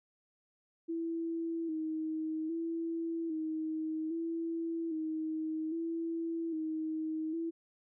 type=tone with vibrato; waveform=sine; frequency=323.1 Hz; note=E4; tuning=35 cents flat; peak=-33 dBFS; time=0.88-7.51 s; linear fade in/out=20 ms; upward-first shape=square; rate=0.62 Hz; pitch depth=42 cents each way; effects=none